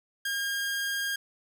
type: tone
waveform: sawtooth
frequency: 1617 Hz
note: G#6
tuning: 47 cents flat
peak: -25 dBFS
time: 0.25-1.16 s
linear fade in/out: 5 ms
effects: none